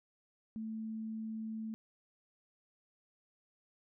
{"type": "tone", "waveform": "sine", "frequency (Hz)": 220.6, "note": "A3", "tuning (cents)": 5, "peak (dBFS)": -38, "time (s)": [0.56, 1.74], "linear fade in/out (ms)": 0, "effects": []}